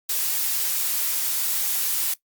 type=noise; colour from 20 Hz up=blue; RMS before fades=-24 dBFS; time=0.09-2.14 s; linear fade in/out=5 ms; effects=noise-tail reverb RT60 0.1 s tail -19 dB re dry + Opus 48 kbps